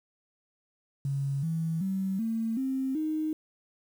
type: tone with pitch steps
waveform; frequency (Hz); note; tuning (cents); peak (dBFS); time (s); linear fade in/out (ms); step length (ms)
sine; 138.59 / 162.92 / 191.52 / 225.1 / 264.7 / 311.1; C#3 / E3 / G3 / A3 / C4 / D#4; 0 / -20 / -40 / +40 / +20 / 0; -27; 1.05-3.33; 2; 380
effects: 9-bit